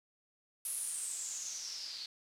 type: noise with low-pass filter sweep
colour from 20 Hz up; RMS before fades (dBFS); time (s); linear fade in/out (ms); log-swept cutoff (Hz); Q
blue; -41; 0.65-2.06; 2; 11000 to 4300; 7.4
effects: none